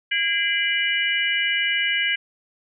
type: tone cluster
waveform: sine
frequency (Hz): 1634 / 2054 / 2357 / 2941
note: G#6 / C7 / D7 / F#7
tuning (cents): -29 / -33 / +6 / -11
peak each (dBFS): -25 / -25 / -26 / -24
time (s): 0.11-2.16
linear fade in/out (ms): 10
effects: none